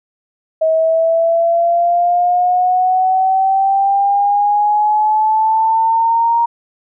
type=exponential sweep; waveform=sine; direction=up; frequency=637 to 938 Hz; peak=-10 dBFS; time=0.61-6.46 s; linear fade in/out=10 ms; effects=none